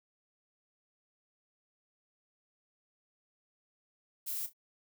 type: noise with echo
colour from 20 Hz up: violet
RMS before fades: -37 dBFS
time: 4.26-4.47 s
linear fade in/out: 20 ms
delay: 32 ms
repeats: 2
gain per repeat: -13 dB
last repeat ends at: 4.534 s
effects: none